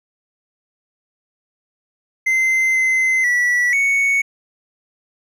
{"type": "tone with pitch steps", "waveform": "triangle", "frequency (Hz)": [2071, 2059, 1950, 2221], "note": ["C7", "C7", "B6", "C#7"], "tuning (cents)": [-18, -28, -23, 3], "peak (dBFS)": -12, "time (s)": [2.26, 4.22], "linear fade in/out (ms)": 10, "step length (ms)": 490, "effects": []}